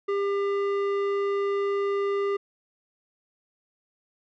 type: tone with low-pass filter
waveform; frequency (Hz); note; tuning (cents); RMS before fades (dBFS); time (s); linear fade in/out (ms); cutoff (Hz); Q
square; 399.9; G4; +35; -26; 0.08-2.37; 10; 1800; 0.77
effects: none